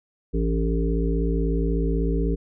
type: harmonic tone with a mistuned harmonic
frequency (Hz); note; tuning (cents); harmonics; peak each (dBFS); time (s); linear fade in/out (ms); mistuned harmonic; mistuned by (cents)
56.2; A1; +37; 1 / 3 / 5 / 7 / 8; -22 / -27 / -29 / -30 / -31; 0.33-2.36; 20; 1; -95
effects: none